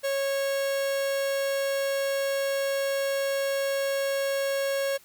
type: tone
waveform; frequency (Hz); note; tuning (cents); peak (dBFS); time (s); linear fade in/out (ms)
45% pulse; 550; C#5; -14; -25; 0.03-4.98; 20
effects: white hiss -56 dBFS RMS until 5.04 s